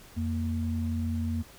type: tone pair together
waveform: sine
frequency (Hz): 86.79 / 231.7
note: F2 / A#3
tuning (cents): -10 / -10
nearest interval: octave + perfect fourth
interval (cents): 1700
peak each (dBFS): -29 / -31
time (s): 0.16-1.43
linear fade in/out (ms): 20
effects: pink hiss -52 dBFS RMS until 1.58 s